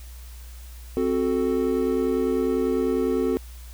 triangle chord, F# diminished, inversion second, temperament equal with one note detuned, 262.4 / 370 / 440 Hz, C4 / F#4 / A4, +5 / 0 / 0 cents, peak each -23 dBFS, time 0.97-3.37 s, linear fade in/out 0 ms, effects added 60 Hz sine -38 dBFS peak until 3.73 s + white hiss -50 dBFS RMS until 3.73 s

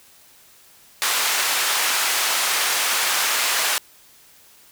pink band-pass noise, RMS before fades -21 dBFS, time 1.02-3.78 s, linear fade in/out 0 ms, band 1100 to 15000 Hz, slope 12 dB/octave, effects white hiss -51 dBFS RMS until 4.71 s

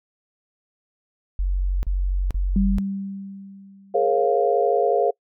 sine tone bursts, 46.25 Hz, F#1, in tune, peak -19 dBFS, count 3, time 1.39-2.784 s, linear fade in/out 0 ms, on 440 ms, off 37 ms
sine tone with exponential decay, 196 Hz, G3, in tune, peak -16 dBFS, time 2.56-4.27 s, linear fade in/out 2 ms, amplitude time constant 370 ms
sine chord, Bb minor seventh, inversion third, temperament equal with one note detuned, 415.3 / 466.2 / 540.8 / 698.5 Hz, Ab4 / Bb4 / Db5 / F5, 0 / 0 / -43 / 0 cents, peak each -22 dBFS, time 3.94-5.11 s, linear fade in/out 10 ms
effects noise-tail reverb RT60 0.1 s tail -26 dB re dry

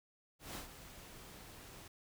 pink noise with ADSR envelope, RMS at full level -44 dBFS, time 0.39-1.88 s, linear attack 160 ms, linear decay 120 ms, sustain -10 dB, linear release 5 ms, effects none

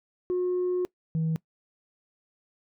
sine tone pair in turn, 361.5 / 160.71 Hz, F#4 / E3, -40 / -44 cents, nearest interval octave + major second, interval 1404 cents, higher first, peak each -22 dBFS, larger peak neither, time 0.3-0.85 / 1.15-1.36 s, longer first, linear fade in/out 0 ms, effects noise-tail reverb RT60 0.1 s tail -23 dB re dry + tanh soft clip ceiling -22 dBFS

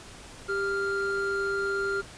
triangle tone pair together, 394.6 / 1396.9 Hz, G4 / F6, +11 / 0 cents, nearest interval octave + minor seventh, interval 2189 cents, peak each -27 dBFS, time 0.48-2.02 s, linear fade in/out 20 ms, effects pink hiss -46 dBFS RMS until 2.17 s + resampled to 22050 Hz

